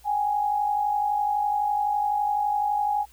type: tone pair together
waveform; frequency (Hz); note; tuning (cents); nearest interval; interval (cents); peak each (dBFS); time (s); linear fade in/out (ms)
sine; 778.7 / 830.6; G5 / G#5; -12 / 0; minor second; 112; -30 / -22; 0.04-3.06; 50
effects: added 60 Hz sine -54 dBFS peak until 3.12 s + white hiss -57 dBFS RMS until 3.12 s